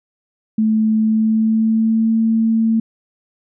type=tone with pitch glide; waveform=sine; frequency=218.4 to 224.4 Hz; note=A3 to A3; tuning=-13 to +34 cents; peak=-12 dBFS; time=0.58-2.8 s; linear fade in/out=5 ms; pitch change=+47 cents; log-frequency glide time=0.97-2.16 s; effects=none